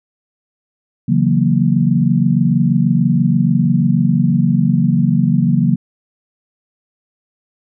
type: chord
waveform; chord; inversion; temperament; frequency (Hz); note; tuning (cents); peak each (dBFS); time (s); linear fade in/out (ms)
sine; F# dominant seventh; second; equal; 138.59 / 164.81 / 185 / 233.1; C#3 / E3 / F#3 / A#3; 0 / 0 / 0 / 0; -16; 1.08-5.76; 10
effects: none